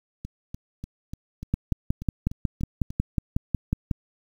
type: two click trains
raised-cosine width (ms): 5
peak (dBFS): -22 / -10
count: 10 / 14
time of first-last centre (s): 0.25-2.905 / 1.54-3.912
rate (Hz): 3.39 / 5.48
effects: 8-bit